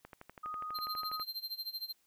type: click train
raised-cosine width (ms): 0.5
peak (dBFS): -33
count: 15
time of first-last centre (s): 0.05-1.198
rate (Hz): 12.2
type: tone with pitch glide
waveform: sine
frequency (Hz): 1244.5 to 1256.1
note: D#6 to D#6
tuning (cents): 0 to +16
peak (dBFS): -38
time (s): 0.43-1.23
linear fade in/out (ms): 10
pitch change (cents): +16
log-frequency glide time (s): 0.82-1.1
type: tone with tremolo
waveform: square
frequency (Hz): 4153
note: C8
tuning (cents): -14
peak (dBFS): -36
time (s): 0.74-1.93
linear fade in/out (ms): 20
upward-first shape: sine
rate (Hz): 13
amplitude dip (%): 90
effects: white hiss -73 dBFS RMS until 2.06 s